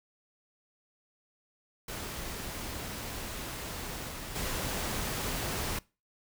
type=noise with level steps; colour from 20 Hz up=pink; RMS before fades=-39 / -41 / -34 dBFS; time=1.88-5.79 s; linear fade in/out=5 ms; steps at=4.08 / 4.35 s; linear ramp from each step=10 ms; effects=noise-tail reverb RT60 0.3 s tail -23 dB re dry